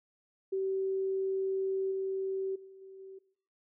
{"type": "tone with level steps", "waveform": "sine", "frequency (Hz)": 384.2, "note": "G4", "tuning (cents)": -35, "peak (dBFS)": [-29, -31, -50, -47, -45], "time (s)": [0.52, 3.19], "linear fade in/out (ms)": 10, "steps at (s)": [1.91, 2.55, 2.81, 2.99], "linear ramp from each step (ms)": 10, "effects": ["noise-tail reverb RT60 0.6 s tail -19 dB re dry"]}